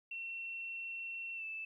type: tone with pitch glide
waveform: sine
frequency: 2713 to 2636 Hz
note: E7 to E7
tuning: +49 to -1 cents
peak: -40 dBFS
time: 0.11-1.65 s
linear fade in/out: 5 ms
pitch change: -50 cents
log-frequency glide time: 1.35-1.44 s
effects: 13-bit